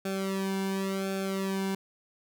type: tone with flanger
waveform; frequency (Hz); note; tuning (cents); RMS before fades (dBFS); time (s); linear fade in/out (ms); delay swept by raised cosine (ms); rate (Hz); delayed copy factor
sawtooth; 193.2; G3; -25; -31; 0.05-1.75; 5; 1 to 1.58; 0.92; -1
effects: none